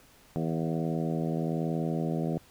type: harmonic tone with a mistuned harmonic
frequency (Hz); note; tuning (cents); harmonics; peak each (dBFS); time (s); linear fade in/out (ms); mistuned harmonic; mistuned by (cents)
81.1; E2; -28; 2 / 3 / 4 / 5 / 6 / 7 / 8 / 9; -30 / -34 / -36 / -38 / -40 / -41 / -42 / -43; 0.36-2.38; 0; 8; +21
effects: pink hiss -58 dBFS RMS until 2.5 s